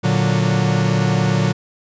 45% pulse chord, Bb augmented, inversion none, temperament equal with one note detuned, 116.54 / 146.83 / 184.04 Hz, Bb2 / D3 / F#3, 0 / 0 / -9 cents, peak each -19 dBFS, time 0.03-1.53 s, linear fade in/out 20 ms, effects resampled to 16000 Hz

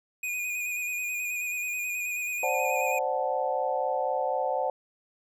square tone with vibrato, 2464 Hz, D#7, 17 cents flat, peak -30 dBFS, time 0.23-2.99 s, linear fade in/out 5 ms, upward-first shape square, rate 9.3 Hz, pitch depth 24 cents each way
sine chord, D dominant seventh, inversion third, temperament equal with one note detuned, 523.3 / 587.3 / 740 / 875.4 Hz, C5 / D5 / F#5 / A5, 0 / 0 / 0 / -9 cents, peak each -30 / -32 / -30 / -32 dBFS, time 2.43-4.7 s, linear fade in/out 2 ms
effects none

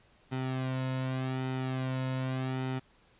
sawtooth tone with flanger, 130.3 Hz, C3, 7 cents flat, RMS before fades -33 dBFS, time 0.31-2.8 s, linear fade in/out 20 ms, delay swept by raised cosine 1.8 to 2.56 ms, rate 0.85 Hz, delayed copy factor -0.65, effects pink hiss -64 dBFS RMS until 3.19 s + resampled to 8000 Hz

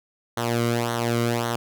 sawtooth tone with flanger, 117.9 Hz, A#2, 20 cents sharp, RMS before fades -24 dBFS, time 0.37-1.56 s, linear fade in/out 5 ms, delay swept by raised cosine 0.4 to 1.18 ms, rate 1.8 Hz, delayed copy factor -0.75, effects none

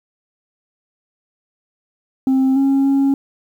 sine tone with pitch steps, 264.2 / 272.9 / 274.6 Hz, C4 / C#4 / C#4, +17 / -27 / -16 cents, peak -9 dBFS, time 2.27-3.14 s, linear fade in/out 2 ms, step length 290 ms, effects tanh soft clip ceiling -11 dBFS + 8-bit

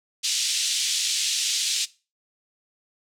pink band-pass noise, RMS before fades -25 dBFS, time 0.23-1.86 s, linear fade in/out 20 ms, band 3100 to 8200 Hz, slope 24 dB/octave, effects noise-tail reverb RT60 0.3 s tail -19 dB re dry

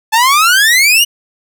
sawtooth exponential sweep, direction up, 862 to 2960 Hz, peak -3 dBFS, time 0.12-1.05 s, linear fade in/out 20 ms, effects none

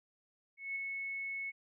sine tone with ADSR envelope, 2200 Hz, C#7, 14 cents flat, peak -34 dBFS, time 0.57-1.52 s, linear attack 190 ms, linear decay 3 ms, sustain -3 dB, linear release 30 ms, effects none

